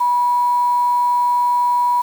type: tone with quantisation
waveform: sine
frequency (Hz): 974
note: B5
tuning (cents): -24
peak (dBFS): -13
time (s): 0-2.02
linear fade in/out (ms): 10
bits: 6
effects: none